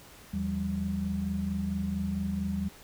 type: tone cluster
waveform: sine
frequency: 81.2 / 172 / 196.4 Hz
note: E2 / F3 / G3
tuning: -26 / -26 / +4 cents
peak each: -35 / -37 / -30 dBFS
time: 0.33-2.69 s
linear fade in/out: 10 ms
effects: pink hiss -52 dBFS RMS until 2.83 s